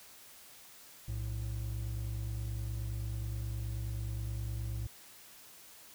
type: tone pair together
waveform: triangle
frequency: 60.53 / 110 Hz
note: B1 / A2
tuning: -34 / 0 cents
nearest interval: minor seventh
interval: 1034 cents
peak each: -36 / -35 dBFS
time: 1.08-4.87 s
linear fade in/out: 5 ms
effects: white hiss -55 dBFS RMS until 5.94 s